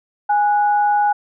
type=tone pair together; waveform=sine; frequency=827 / 1471.8 Hz; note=G#5 / F#6; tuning=-8 / -10 cents; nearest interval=minor seventh; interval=998 cents; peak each=-13 / -25 dBFS; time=0.29-1.13 s; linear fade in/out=10 ms; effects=none